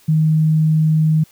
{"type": "tone", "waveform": "sine", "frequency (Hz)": 156.7, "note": "D#3", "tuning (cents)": 13, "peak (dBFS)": -11, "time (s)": [0.08, 1.24], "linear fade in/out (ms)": 10, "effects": ["white hiss -51 dBFS RMS until 1.31 s"]}